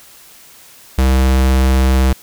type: tone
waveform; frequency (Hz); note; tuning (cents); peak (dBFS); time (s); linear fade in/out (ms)
square; 65.41; C2; 0; -10; 0.98-2.13; 5
effects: white hiss -42 dBFS RMS until 2.22 s